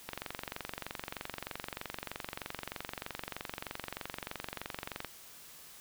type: click train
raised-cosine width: 0.3 ms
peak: -21 dBFS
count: 116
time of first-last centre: 0.09-5.047 s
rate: 23.2 Hz
effects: white hiss -53 dBFS RMS until 5.8 s